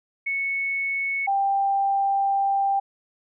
sine tone pair in turn, 2209 / 789.6 Hz, C#7 / G5, -7 / +12 cents, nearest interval octave + tritone, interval 1781 cents, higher first, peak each -23 / -19 dBFS, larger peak second, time 0.26-1.27 / 1.27-2.8 s, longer second, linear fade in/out 10 ms, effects none

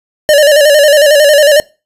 square tone with vibrato, 588 Hz, D5, 2 cents sharp, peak -4 dBFS, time 0.29-1.6 s, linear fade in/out 0 ms, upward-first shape square, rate 11 Hz, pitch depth 60 cents each way, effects noise-tail reverb RT60 0.3 s tail -23 dB re dry + resampled to 32000 Hz

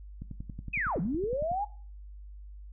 click train, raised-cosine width 5 ms, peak -27 dBFS, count 15, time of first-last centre 0.22-1.516 s, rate 10.8 Hz
sine linear two-way sweep, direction down then up, 2620 to 150 to 849 Hz, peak -28 dBFS, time 0.73-1.65 s, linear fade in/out 10 ms, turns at 1 s
effects noise-tail reverb RT60 0.4 s tail -17 dB re dry + added 50 Hz sine -43 dBFS peak until 2.72 s

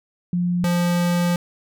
sine / square tone pair in turn, 176.5 / 174.67 Hz, F3 / F3, +19 / +1 cents, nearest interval unison, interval 18 cents, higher first, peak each -18 / -18 dBFS, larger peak neither, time 0.33-0.64 / 0.64-1.36 s, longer second, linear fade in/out 2 ms, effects none

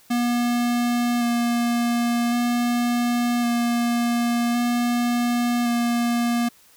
square tone with vibrato, 238.9 Hz, A#3, 43 cents sharp, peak -20 dBFS, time 0.1-6.49 s, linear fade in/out 10 ms, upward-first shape square, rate 0.45 Hz, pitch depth 11 cents each way, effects white hiss -54 dBFS RMS until 6.76 s

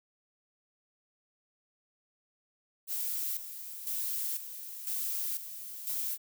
violet noise with tremolo, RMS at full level -34 dBFS, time 2.87-6.18 s, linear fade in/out 50 ms, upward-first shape square, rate 1 Hz, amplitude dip 65%, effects none

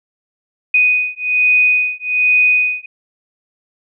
sine beating tone pair, 2489 / 2490.2 Hz, D#7 / D#7, 0 / +1 cents, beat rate 1.2 Hz, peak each -14 dBFS, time 0.74-2.86 s, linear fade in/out 5 ms, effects none

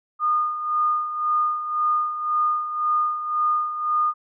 sine tone with tremolo, 1222 Hz, D#6, 32 cents flat, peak -17 dBFS, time 0.19-4.14 s, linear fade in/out 50 ms, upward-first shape sine, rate 1.9 Hz, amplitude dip 65%, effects none

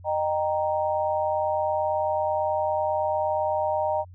sine chord, Eb major, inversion none, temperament equal with one note detuned, 613.7 / 784 / 932.3 Hz, Eb5 / G5 / Bb5, -24 / 0 / 0 cents, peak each -25 / -28 / -28 dBFS, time 0.04-4.05 s, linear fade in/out 50 ms, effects added 90 Hz sine -43 dBFS peak until 4.14 s

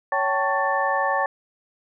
sine tone cluster, 558 / 774 / 885 / 1114 / 1772 Hz, C#5 / G5 / A5 / C#6 / A6, +11 / -22 / +10 / +8 / +12 cents, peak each -26 dBFS, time 0.12-1.26 s, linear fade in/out 2 ms, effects none

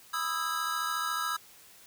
square chord, E major seventh, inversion second, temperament equal with one note detuned, 987.8 / 1244.5 / 1318.5 / 1636.5 Hz, B5 / D#6 / E6 / G#6, 0 / 0 / 0 / -26 cents, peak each -40 / -36 / -34 / -37 dBFS, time 0.13-1.37 s, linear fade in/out 10 ms, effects white hiss -55 dBFS RMS until 1.86 s

